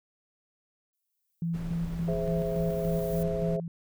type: noise with exponential growth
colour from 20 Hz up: violet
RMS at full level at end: -44 dBFS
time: 0.93-3.23 s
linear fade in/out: 0 ms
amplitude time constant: 500 ms
type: tone with tremolo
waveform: sine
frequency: 167.8 Hz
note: E3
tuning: 31 cents sharp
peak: -27 dBFS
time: 1.42-3.68 s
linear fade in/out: 2 ms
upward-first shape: square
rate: 3.5 Hz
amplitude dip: 50%
type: noise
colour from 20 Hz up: brown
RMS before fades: -39 dBFS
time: 1.53-3.57 s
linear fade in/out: 20 ms
type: chord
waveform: sine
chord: Ab augmented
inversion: none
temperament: equal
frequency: 415.3 / 523.3 / 659.3 Hz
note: Ab4 / C5 / E5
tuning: 0 / 0 / 0 cents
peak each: -33 / -34 / -33 dBFS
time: 2.08-3.6 s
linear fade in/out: 2 ms
effects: none